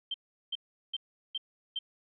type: tone bursts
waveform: sine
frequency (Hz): 3136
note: G7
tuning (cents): 0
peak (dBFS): -31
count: 5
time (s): 0.11-1.79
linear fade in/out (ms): 5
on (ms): 32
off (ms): 380
effects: none